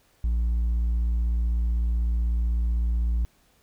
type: tone with hard clipping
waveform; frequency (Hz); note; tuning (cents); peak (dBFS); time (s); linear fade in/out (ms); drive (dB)
triangle; 58; A#1; -8; -20; 0.24-3.25; 0; 1
effects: pink hiss -63 dBFS RMS until 3.62 s